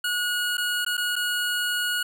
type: tone with dropouts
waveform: 25% pulse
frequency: 1451 Hz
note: F#6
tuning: 34 cents flat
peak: -20 dBFS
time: 0.04-2.03 s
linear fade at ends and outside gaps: 5 ms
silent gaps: 0.571-0.579 / 0.849-0.863 / 0.97-0.977 / 1.157-1.162 s
effects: none